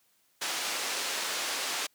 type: band-pass noise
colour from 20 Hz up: white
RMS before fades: -33 dBFS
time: 0.41-1.87 s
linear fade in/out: 10 ms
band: 380 to 6100 Hz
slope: 12 dB/octave
effects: white hiss -69 dBFS RMS until 1.94 s + high-pass 100 Hz 12 dB/octave